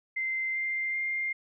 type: tone with pitch steps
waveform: sine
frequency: 2079 / 2095 / 2110 Hz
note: C7 / C7 / C7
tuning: -12 / +2 / +14 cents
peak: -28 dBFS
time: 0.16-1.33 s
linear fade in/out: 10 ms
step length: 390 ms
effects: none